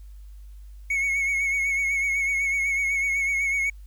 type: tone with vibrato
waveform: triangle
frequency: 2205 Hz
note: C#7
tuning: 10 cents flat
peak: -20 dBFS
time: 0.9-3.7 s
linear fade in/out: 5 ms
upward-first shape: triangle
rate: 8 Hz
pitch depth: 48 cents each way
effects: added 50 Hz sine -40 dBFS peak until 3.86 s + white hiss -65 dBFS RMS until 3.86 s